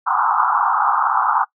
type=band-pass noise; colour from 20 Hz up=pink; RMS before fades=-17 dBFS; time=0.06-1.45 s; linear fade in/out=20 ms; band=790 to 1400 Hz; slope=96 dB/octave; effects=noise-tail reverb RT60 0.1 s tail -22 dB re dry